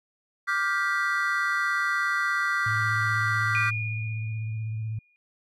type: chord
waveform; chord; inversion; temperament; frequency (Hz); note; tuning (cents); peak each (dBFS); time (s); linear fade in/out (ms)
triangle; G dominant seventh; second; just; 1176 / 1411.2 / 1568 / 1960; D6 / F6 / G6 / B6; +2 / +18 / 0 / -14; -27; 0.47-3.71; 20
type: tone with vibrato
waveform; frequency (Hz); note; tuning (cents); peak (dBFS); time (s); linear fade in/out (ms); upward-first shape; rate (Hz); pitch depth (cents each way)
sine; 110; A2; 0; -28; 2.66-4.99; 5; sine; 16; 35
type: tone with exponential decay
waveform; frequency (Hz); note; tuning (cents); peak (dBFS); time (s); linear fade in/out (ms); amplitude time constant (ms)
sine; 2437; D#7; -37; -24; 3.55-5.16; 0; 350
effects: tanh soft clip ceiling -10 dBFS